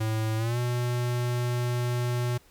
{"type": "tone with pitch glide", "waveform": "square", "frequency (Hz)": [110, 122.05], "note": ["A2", "B2"], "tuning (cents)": [0, -20], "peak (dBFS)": -26, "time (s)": [0, 2.38], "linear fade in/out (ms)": 10, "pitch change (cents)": 180, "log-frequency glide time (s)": [0.37, 0.58], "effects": ["pink hiss -59 dBFS RMS until 2.5 s"]}